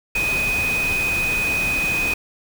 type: tone in noise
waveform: sine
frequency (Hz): 2500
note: D#7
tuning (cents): +8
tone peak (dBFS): -19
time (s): 0.15-2.14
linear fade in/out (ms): 5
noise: pink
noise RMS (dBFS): -28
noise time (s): 0.15-2.14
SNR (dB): +6
effects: none